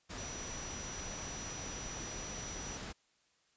sine tone in noise, 5870 Hz, F#8, 15 cents flat, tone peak -45 dBFS, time 0.17-2.78 s, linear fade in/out 20 ms, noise pink, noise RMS -44 dBFS, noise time 0.09-2.93 s, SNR -4 dB, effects white hiss -73 dBFS RMS until 3.56 s + resampled to 16000 Hz

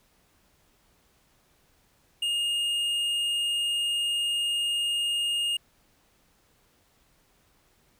sine tone with hard clipping, 2840 Hz, F7, 28 cents sharp, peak -26 dBFS, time 2.22-5.57 s, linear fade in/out 5 ms, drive 6 dB, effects pink hiss -65 dBFS RMS until 7.99 s

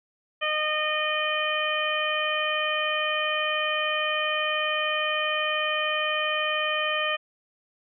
harmonic tone, 613 Hz, D#5, 26 cents flat, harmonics 1 / 2 / 3 / 4 / 5, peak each -30 / -30 / -30 / -30 / -30 dBFS, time 0.41-7.17 s, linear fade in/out 20 ms, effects none

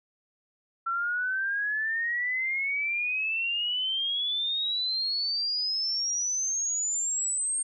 sine exponential sweep, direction up, 1344 to 8640 Hz, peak -26 dBFS, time 0.86-7.63 s, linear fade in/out 10 ms, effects none

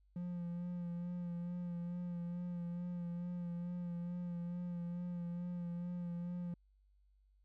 triangle tone with vibrato, 174.61 Hz, F3, in tune, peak -37 dBFS, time 0.16-6.54 s, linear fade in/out 2 ms, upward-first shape sine, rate 2.3 Hz, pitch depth 24 cents each way, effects added 49 Hz sine -67 dBFS peak until 7.44 s

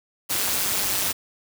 white noise with amplitude modulation, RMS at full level -21 dBFS, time 0.29-1.13 s, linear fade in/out 20 ms, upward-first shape sine, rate 195 Hz, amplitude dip 70%, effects none

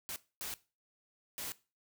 white noise bursts at uneven times, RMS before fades -41 dBFS, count 3, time 0.09-0.16 / 0.41-0.54 / 1.38-1.52 s, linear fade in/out 0 ms, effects noise-tail reverb RT60 0.3 s tail -18 dB re dry

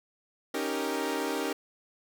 sawtooth chord, Eb dominant seventh, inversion third, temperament equal, 277.2 / 311.1 / 392 / 466.2 Hz, Db4 / Eb4 / G4 / Bb4, 0 / 0 / 0 / 0 cents, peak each -31 dBFS, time 0.54-1.53 s, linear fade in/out 5 ms, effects none

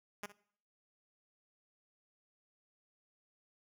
5% pulse tone with echo, 205.6 Hz, G#3, 17 cents flat, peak -29 dBFS, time 0.23-0.26 s, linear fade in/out 2 ms, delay 61 ms, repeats 1, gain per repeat -15 dB, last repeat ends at 0.321 s, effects noise-tail reverb RT60 0.6 s tail -21 dB re dry

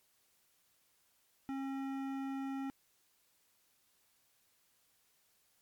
sine tone with hard clipping, 270.6 Hz, C#4, 42 cents flat, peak -39 dBFS, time 1.49-2.7 s, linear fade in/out 0 ms, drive 14 dB, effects white hiss -73 dBFS RMS until 5.61 s + MP3 96 kbps

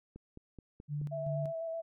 click train, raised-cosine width 3 ms, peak -35 dBFS, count 5, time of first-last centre 0.16-1.015 s, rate 4.68 Hz
sine tone with tremolo, 146.83 Hz, D3, in tune, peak -33 dBFS, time 0.88-1.53 s, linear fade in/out 50 ms, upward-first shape square, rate 2.6 Hz, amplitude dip 55%
sine tone with vibrato, 657 Hz, E5, 6 cents flat, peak -35 dBFS, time 1.11-1.82 s, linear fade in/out 20 ms, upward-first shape square, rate 8 Hz, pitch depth 15 cents each way
effects none

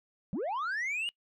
sine linear sweep, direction up, 153 to 2922 Hz, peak -28 dBFS, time 0.33-1.09 s, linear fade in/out 0 ms, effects noise-tail reverb RT60 0.1 s tail -26 dB re dry + tanh soft clip ceiling -30 dBFS

